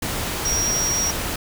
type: tone in noise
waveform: sine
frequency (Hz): 5670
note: F8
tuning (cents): +25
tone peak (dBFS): -20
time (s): 0.45-1.11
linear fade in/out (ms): 5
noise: pink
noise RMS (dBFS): -26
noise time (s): 0.02-1.36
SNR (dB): +3
effects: none